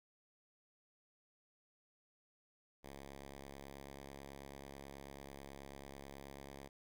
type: tone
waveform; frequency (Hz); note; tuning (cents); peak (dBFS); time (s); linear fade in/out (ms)
5% pulse; 69.2; C#2; -2; -39; 2.83-6.69; 20
effects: none